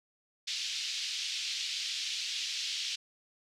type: band-pass noise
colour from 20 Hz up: pink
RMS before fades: -36 dBFS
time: 0.47-2.96 s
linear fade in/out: 10 ms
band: 2900 to 5600 Hz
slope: 24 dB/octave
effects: none